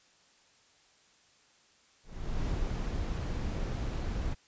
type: noise with ADSR envelope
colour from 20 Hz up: brown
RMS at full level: -31 dBFS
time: 2.03-4.35 s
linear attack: 460 ms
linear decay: 100 ms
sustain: -2 dB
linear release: 25 ms
effects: white hiss -64 dBFS RMS until 4.47 s + resampled to 16000 Hz